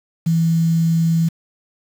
sine tone with quantisation, 164.81 Hz, E3, in tune, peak -13 dBFS, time 0.26-1.29 s, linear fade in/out 10 ms, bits 6, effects none

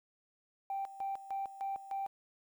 sine tone with tremolo, 784 Hz, G5, in tune, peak -33 dBFS, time 0.7-2.07 s, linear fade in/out 2 ms, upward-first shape square, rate 3.3 Hz, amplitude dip 80%, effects tanh soft clip ceiling -31 dBFS + 11-bit

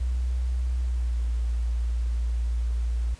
sine tone with pitch glide, 61.74 to 58.41 Hz, B1 to A#1, 0 to +4 cents, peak -23 dBFS, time 0-3.15 s, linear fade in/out 10 ms, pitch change -96 cents, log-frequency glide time 0.8-1.22 s, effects pink hiss -51 dBFS RMS until 3.19 s + resampled to 22050 Hz

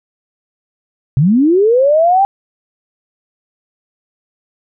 sine linear sweep, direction up, 122.9 to 804 Hz, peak -7 dBFS, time 1.17-2.25 s, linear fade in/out 0 ms, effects none

